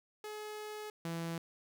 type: tone pair in turn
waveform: sawtooth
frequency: 424.3 / 166.64 Hz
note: G#4 / E3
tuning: +37 / +19 cents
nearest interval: octave + major third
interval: 1618 cents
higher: first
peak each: -38 / -33 dBFS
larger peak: second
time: 0.24-0.9 / 1.05-1.38 s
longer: first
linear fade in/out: 2 ms
effects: none